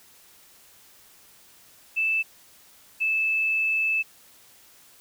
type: tone pair in turn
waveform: sine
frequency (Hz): 2637 / 2623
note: E7 / E7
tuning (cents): 0 / -9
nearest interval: unison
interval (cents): 9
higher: first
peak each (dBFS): -21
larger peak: neither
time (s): 1.96-2.23 / 3-4.03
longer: second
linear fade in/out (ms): 20
effects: white hiss -54 dBFS RMS until 5 s